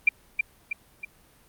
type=tone with echo; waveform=sine; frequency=2375 Hz; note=D7; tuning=19 cents sharp; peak=-13 dBFS; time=0.07-0.09 s; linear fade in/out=5 ms; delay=320 ms; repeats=3; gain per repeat=-6 dB; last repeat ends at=1.05 s; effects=pink hiss -58 dBFS RMS until 1.48 s + Opus 32 kbps